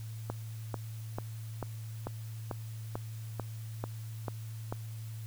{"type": "click train", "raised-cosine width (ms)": 1, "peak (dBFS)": -21, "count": 11, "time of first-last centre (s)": [0.3, 4.725], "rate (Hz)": 2.26, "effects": ["added 111 Hz sine -39 dBFS peak until 5.26 s", "white hiss -56 dBFS RMS until 5.26 s"]}